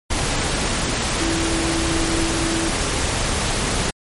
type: tone in noise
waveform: sine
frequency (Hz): 329.6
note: E4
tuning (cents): 0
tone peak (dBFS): -22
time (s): 1.2-2.69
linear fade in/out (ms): 10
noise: pink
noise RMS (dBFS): -21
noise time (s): 0.1-3.91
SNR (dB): -4
effects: MP3 48 kbps